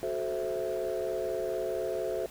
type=chord; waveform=sine; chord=F# half-diminished seventh; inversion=none; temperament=equal with one note detuned; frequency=370 / 434.4 / 523.3 / 659.3 Hz; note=F#4 / A4 / C5 / E5; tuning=0 / -22 / 0 / 0 cents; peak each=-34 dBFS; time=0.03-2.26 s; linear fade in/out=0 ms; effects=tanh soft clip ceiling -24 dBFS + pink hiss -50 dBFS RMS until 2.3 s